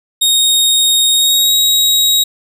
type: tone with pitch glide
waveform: sawtooth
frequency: 3729 to 3805 Hz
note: A#7 to A#7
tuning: 0 to +35 cents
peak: -6 dBFS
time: 0.21-2.24 s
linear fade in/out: 10 ms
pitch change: +35 cents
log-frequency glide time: 1.13-1.54 s
effects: none